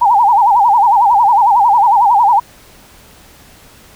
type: tone with vibrato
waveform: sine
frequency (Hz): 880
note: A5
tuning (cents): 0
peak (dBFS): -6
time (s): 0.01-2.4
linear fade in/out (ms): 10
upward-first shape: sine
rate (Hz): 11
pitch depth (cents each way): 190
effects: pink hiss -42 dBFS RMS until 3.95 s